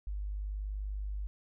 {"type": "tone", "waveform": "sine", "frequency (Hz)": 50.4, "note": "G1", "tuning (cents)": 49, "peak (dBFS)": -34, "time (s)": [0.07, 1.27], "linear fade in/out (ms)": 0, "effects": []}